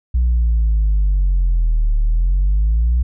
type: linear two-way sweep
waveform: sine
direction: down then up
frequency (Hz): 61.74 to 36.42 to 61.74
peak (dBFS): -10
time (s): 0.14-3.03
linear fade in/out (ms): 10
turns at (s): 1.97
effects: tanh soft clip ceiling -10 dBFS